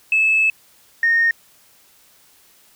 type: tone pair in turn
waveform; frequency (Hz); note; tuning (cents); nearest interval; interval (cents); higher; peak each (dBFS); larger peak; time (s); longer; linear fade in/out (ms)
sine; 2608 / 1844.1; E7 / A#6; -19 / -19; tritone; 600; first; -12; neither; 0.12-0.5 / 1.03-1.31; first; 2
effects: tanh soft clip ceiling -8 dBFS + white hiss -53 dBFS RMS until 2.75 s